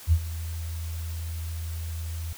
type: tone with ADSR envelope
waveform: sine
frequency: 82 Hz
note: E2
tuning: 9 cents flat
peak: -14 dBFS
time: 0.07-2.33 s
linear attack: 52 ms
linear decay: 63 ms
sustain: -16 dB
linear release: 5 ms
effects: white hiss -45 dBFS RMS until 2.37 s